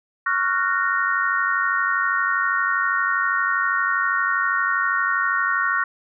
sine chord, Gb major seventh, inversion second, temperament just, 1110 / 1387.5 / 1480 / 1850 Hz, Db6 / F6 / Gb6 / Bb6, +2 / -12 / 0 / -14 cents, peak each -24 dBFS, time 0.26-5.84 s, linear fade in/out 5 ms, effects none

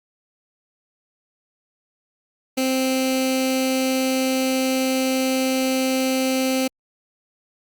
15% pulse tone with notch filter, 261.6 Hz, C4, in tune, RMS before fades -21 dBFS, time 2.57-6.68 s, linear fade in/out 10 ms, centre 1000 Hz, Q 0.79, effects Opus 48 kbps

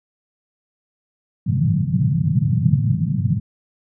white band-pass noise, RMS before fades -18 dBFS, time 1.46-3.4 s, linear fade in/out 10 ms, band 100 to 180 Hz, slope 48 dB/octave, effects none

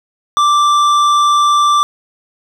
sine tone with tanh clipping, 1174.7 Hz, D6, in tune, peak -10 dBFS, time 0.37-1.83 s, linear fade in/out 0 ms, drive 12 dB, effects none

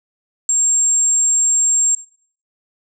sine tone, 7459 Hz, A#8, in tune, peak -12 dBFS, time 0.49-1.95 s, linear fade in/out 2 ms, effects noise-tail reverb RT60 0.5 s tail -19 dB re dry

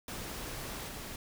pink noise with level steps, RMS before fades -41 / -43 dBFS, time 0.08-1.16 s, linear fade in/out 2 ms, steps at 0.88 s, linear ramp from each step 5 ms, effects none

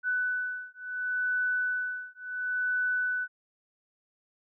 sine beating tone pair, 1494 / 1494.71 Hz, F#6 / F#6, +16 / +17 cents, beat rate 0.71 Hz, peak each -31 dBFS, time 0.03-3.28 s, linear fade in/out 50 ms, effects none

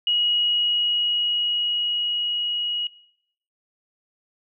sine tone with level ramp, 2900 Hz, F#7, 35 cents flat, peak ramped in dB -18 to -24 dBFS, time 0.07-2.87 s, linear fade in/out 2 ms, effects noise-tail reverb RT60 0.8 s tail -22 dB re dry

